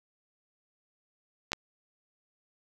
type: clicks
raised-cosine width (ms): 0.2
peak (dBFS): -13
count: 2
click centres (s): 1.519 / 1.532
effects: none